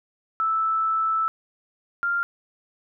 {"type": "tone pair in turn", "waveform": "sine", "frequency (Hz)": [1316, 1394.3], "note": ["E6", "F6"], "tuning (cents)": [-3, -3], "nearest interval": "minor second", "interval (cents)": 100, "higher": "second", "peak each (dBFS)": [-20, -21], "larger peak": "first", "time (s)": [[0.4, 1.28], [2.03, 2.23]], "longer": "first", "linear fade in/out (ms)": 0, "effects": []}